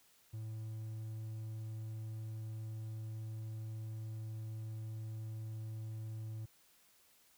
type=tone; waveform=triangle; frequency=110 Hz; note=A2; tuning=in tune; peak=-39 dBFS; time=0.33-6.46 s; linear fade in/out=10 ms; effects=white hiss -68 dBFS RMS until 7.37 s